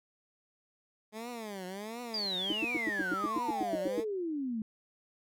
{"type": "tone with vibrato", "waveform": "15% pulse", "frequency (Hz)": 210.7, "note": "G#3", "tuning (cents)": 25, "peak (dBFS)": -33, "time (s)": [1.12, 4.05], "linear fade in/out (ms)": 50, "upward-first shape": "triangle", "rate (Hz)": 1.4, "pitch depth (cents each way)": 280}
{"type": "exponential sweep", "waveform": "sine", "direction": "down", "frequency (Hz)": [4902, 211.9], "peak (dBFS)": -32, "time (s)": [2.14, 4.62], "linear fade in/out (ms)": 2}
{"type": "tone bursts", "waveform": "sine", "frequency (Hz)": 315.4, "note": "D#4", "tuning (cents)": 24, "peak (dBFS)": -29, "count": 13, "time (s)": [2.5, 3.999], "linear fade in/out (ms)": 2, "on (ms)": 23, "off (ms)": 100}
{"effects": []}